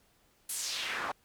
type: noise with band-pass filter sweep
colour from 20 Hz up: pink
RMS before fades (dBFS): -36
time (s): 0.49-1.12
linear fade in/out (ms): 5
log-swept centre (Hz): 11000 to 930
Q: 2
effects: pink hiss -68 dBFS RMS until 1.24 s